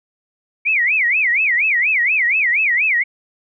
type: tone with vibrato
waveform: sine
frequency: 2217 Hz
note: C#7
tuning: in tune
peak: -13 dBFS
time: 0.65-3.04 s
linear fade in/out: 20 ms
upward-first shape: sine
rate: 4.2 Hz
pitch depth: 290 cents each way
effects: none